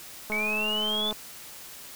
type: click train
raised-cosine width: 1 ms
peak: -22 dBFS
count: 177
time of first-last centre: 0.3-1.126 s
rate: 213 Hz
type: linear sweep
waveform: sine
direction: up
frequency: 2217 to 3520 Hz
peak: -26 dBFS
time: 0.32-1.11 s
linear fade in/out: 0 ms
effects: white hiss -44 dBFS RMS until 1.95 s

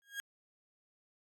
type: tone with exponential growth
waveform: 35% pulse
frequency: 1632 Hz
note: G#6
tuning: 31 cents flat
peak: -33 dBFS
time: 0.02-0.2 s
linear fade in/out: 0 ms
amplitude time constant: 37 ms
effects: AAC 64 kbps

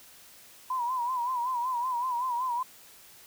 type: tone with vibrato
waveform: sine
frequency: 990 Hz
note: B5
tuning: 4 cents sharp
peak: -27 dBFS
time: 0.7-2.63 s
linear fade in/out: 5 ms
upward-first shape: sine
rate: 5.3 Hz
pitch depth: 89 cents each way
effects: white hiss -53 dBFS RMS until 3.26 s

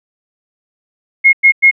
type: tone bursts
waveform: sine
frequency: 2156 Hz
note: C#7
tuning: 49 cents flat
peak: -3 dBFS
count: 3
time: 1.24-1.713 s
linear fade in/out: 20 ms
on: 91 ms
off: 100 ms
effects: none

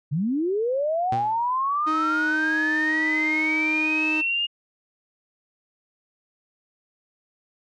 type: linear sweep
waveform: sine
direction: up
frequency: 130.81 to 2851 Hz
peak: -21 dBFS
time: 0.11-4.47 s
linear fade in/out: 20 ms
type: tone with exponential decay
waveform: sawtooth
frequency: 119.6 Hz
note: A#2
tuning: 45 cents sharp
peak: -22 dBFS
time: 1.12-1.47 s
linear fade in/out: 5 ms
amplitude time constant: 74 ms
type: tone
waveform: 45% pulse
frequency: 311.1 Hz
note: D#4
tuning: in tune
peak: -26 dBFS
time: 1.86-4.22 s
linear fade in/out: 20 ms
effects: low-pass 5000 Hz 12 dB/octave

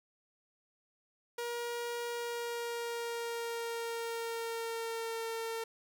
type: tone with pitch glide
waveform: sawtooth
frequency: 475.2 to 454.3 Hz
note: A#4 to A#4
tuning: +33 to -45 cents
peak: -32 dBFS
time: 1.38-5.64 s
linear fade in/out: 5 ms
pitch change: -78 cents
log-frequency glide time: 2.06-5.26 s
effects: none

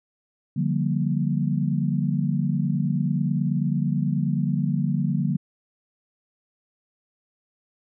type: chord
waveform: sine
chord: G minor seventh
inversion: second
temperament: just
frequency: 147 / 176.4 / 196 / 235.2 Hz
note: D3 / F3 / G3 / Bb3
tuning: +2 / +18 / 0 / +16 cents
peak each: -24 / -26 / -28 / -28 dBFS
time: 0.56-5.37 s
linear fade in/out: 10 ms
effects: none

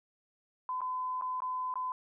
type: tone with dropouts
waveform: sine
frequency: 1015 Hz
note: B5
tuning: 47 cents sharp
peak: -32 dBFS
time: 0.69-1.92 s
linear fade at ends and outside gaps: 1 ms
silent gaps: 0.807-0.816 / 1.212-1.221 / 1.404-1.42 / 1.74-1.756 s
effects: none

